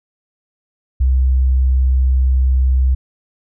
sine tone, 64.7 Hz, C2, 19 cents flat, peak -10 dBFS, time 1-2.95 s, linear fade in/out 10 ms, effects none

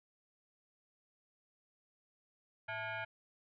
sine tone with frequency modulation, 109.7 Hz, A2, 5 cents flat, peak -38 dBFS, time 2.68-3.05 s, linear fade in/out 10 ms, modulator 769 Hz, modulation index 2.8, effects none

